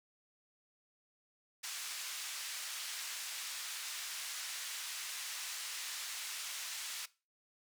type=band-pass noise; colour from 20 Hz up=white; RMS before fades=-43 dBFS; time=1.63-7.06 s; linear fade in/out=10 ms; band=1400 to 7900 Hz; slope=12 dB/octave; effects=noise-tail reverb RT60 0.3 s tail -19 dB re dry